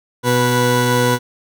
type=tone pair together; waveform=20% pulse; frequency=123.47 / 491 Hz; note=B2 / B4; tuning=0 / -10 cents; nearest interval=2 octaves; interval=2390 cents; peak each=-11 dBFS; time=0.23-1.19 s; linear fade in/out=50 ms; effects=none